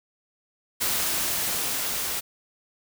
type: noise with level ramp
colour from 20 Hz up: white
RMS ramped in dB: -25 to -29 dBFS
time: 0.8-2.21 s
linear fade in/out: 20 ms
effects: none